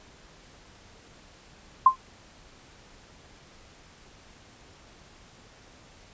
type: tone with exponential decay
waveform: sine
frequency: 1046.5 Hz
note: C6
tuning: in tune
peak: -8 dBFS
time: 1.86-1.96 s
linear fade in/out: 5 ms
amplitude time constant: 21 ms
effects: pink hiss -53 dBFS RMS until 6.13 s + resampled to 16000 Hz